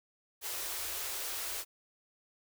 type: band-stop noise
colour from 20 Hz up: white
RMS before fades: -38 dBFS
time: 0.41-1.65 s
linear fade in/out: 50 ms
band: 100 to 320 Hz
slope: 96 dB/octave
effects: none